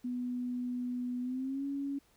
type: tone with pitch glide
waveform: sine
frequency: 247.1 to 279 Hz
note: B3 to C#4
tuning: +1 to +11 cents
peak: -33 dBFS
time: 0.04-1.99 s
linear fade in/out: 10 ms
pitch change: +210 cents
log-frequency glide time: 1.21-1.65 s
effects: pink hiss -68 dBFS RMS until 2.16 s